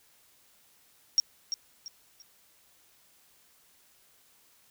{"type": "tone with echo", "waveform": "sine", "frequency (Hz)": 5588, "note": "F8", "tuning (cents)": 0, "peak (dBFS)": -18, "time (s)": [1.18, 1.2], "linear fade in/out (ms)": 0, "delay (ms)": 340, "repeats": 3, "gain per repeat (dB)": -10, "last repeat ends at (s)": 2.22, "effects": ["white hiss -63 dBFS RMS until 4.7 s"]}